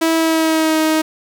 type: tone with pitch glide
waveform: sawtooth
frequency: 325.7 to 314.4 Hz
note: E4 to D#4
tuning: -21 to +18 cents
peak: -9 dBFS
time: 0.01-1.02 s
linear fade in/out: 10 ms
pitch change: -61 cents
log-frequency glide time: 0.16-0.8 s
effects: none